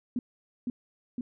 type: tone with echo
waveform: sine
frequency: 244.9 Hz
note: B3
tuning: 14 cents flat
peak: -26 dBFS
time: 0.16-0.19 s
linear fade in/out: 2 ms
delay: 510 ms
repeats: 2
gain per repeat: -2 dB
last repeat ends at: 1.21 s
effects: none